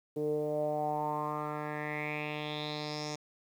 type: tone with low-pass filter sweep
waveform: 10% pulse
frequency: 150.3 Hz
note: D3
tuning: 40 cents sharp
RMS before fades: -35 dBFS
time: 0.16-3.16 s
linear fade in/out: 10 ms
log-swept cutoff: 400 to 6100 Hz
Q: 5.5
effects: 10-bit